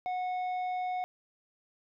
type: tone with tanh clipping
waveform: sine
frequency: 732 Hz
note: F#5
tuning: 19 cents flat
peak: -32 dBFS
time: 0.06-1.04 s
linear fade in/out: 0 ms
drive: 7 dB
effects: none